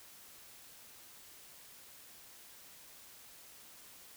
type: silence
effects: white hiss -56 dBFS RMS until 4.16 s